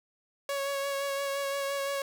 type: tone with vibrato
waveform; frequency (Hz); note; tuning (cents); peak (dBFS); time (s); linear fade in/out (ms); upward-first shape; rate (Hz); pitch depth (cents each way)
sawtooth; 556; C#5; +5; -26; 0.49-2.02; 2; sine; 5.8; 18
effects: none